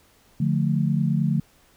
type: chord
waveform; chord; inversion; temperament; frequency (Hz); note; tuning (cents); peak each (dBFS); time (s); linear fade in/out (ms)
sine; D minor; none; just; 146.83 / 176.2 / 220.2; D3 / F3 / A3; 0 / +16 / +2; -22 / -24 / -25; 0.4-1.4; 5
effects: pink hiss -58 dBFS RMS until 1.76 s